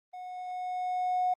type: tone with level ramp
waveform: triangle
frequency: 730 Hz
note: F#5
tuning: 24 cents flat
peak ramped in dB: -38 to -20 dBFS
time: 0.13-1.34 s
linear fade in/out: 10 ms
effects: tanh soft clip ceiling -22 dBFS + Opus 32 kbps